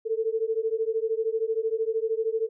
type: beating tone pair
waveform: sine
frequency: 440 / 453 Hz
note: A4 / A#4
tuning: 0 / -50 cents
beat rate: 13 Hz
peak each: -27 dBFS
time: 0.05-2.49 s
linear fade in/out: 20 ms
effects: none